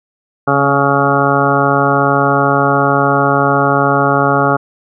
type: harmonic tone with a mistuned harmonic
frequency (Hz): 140.2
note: C#3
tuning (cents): +20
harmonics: 1 / 2 / 3 / 4 / 5 / 6 / 8 / 9 / 10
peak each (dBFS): -18 / -18 / -18 / -18 / -18 / -18 / -18 / -18 / -18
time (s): 0.47-4.57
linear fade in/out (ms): 10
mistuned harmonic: 2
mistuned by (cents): -15
effects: none

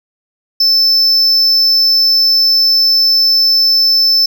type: tone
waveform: triangle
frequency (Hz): 5280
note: E8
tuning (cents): +2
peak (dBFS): -6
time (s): 0.6-4.26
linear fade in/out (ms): 5
effects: none

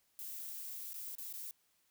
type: noise with dropouts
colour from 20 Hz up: violet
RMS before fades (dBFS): -45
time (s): 0.19-1.51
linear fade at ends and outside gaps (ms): 1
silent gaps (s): 0.933-0.941 / 1.153-1.183 / 1.328-1.337
effects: white hiss -75 dBFS RMS until 1.9 s

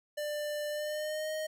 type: tone with pitch glide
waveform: square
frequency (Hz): 594 to 622.8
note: D5 to D#5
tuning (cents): +20 to +2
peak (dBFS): -34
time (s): 0.17-1.47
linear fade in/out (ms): 10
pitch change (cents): +82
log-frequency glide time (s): 0.69-1.31
effects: none

